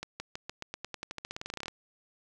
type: accelerating click train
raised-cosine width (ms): 0.2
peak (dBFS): -20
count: 23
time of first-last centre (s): 0.03-1.682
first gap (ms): 170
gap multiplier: 0.91
effects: none